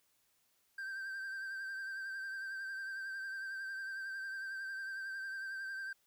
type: tone with vibrato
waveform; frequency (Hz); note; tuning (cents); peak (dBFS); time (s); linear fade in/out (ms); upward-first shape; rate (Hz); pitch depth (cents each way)
triangle; 1568; G6; 0; -38; 0.78-5.93; 5; triangle; 11; 40
effects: white hiss -75 dBFS RMS until 6.06 s